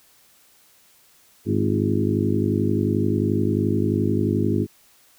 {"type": "harmonic tone with a mistuned harmonic", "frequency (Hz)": 51.4, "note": "G#1", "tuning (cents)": -17, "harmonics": [2, 3, 4, 5, 6, 7, 8], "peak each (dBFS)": [-24, -30, -25, -25, -27, -26, -29], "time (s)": [1.45, 4.67], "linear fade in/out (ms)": 50, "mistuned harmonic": 7, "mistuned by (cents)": -39, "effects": ["white hiss -56 dBFS RMS until 5.18 s"]}